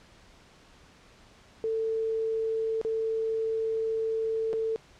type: tone with dropouts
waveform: sine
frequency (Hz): 445.8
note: A4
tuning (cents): +23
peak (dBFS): -26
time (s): 1.64-4.76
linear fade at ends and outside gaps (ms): 0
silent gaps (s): 2.814-2.849 / 4.53-4.536
effects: pink hiss -56 dBFS RMS until 4.99 s + low-pass 6000 Hz 12 dB/octave